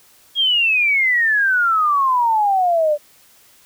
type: exponential sweep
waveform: sine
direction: down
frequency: 3296 to 580 Hz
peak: -13 dBFS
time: 0.35-2.98 s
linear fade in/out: 50 ms
effects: white hiss -51 dBFS RMS until 3.65 s